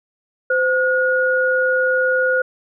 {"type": "tone pair together", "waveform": "sine", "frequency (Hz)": [514.9, 1443], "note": ["C5", "F#6"], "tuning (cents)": [-28, -44], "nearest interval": "octave + tritone", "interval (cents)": 1784, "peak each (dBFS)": -17, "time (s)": [0.5, 2.42], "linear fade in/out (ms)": 5, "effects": []}